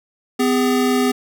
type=tone pair together; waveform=square; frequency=252.9 / 406.9 Hz; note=B3 / G#4; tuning=+41 / -35 cents; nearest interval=minor sixth; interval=824 cents; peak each=-17 / -20 dBFS; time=0.39-1.12 s; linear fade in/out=10 ms; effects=none